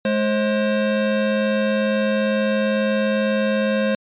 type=tone pair together; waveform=square; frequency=211.4 / 532 Hz; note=G#3 / C5; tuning=+31 / +29 cents; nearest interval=octave + major third; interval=1598 cents; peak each=-21 dBFS; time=0.05-3.95 s; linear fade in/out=2 ms; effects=resampled to 8000 Hz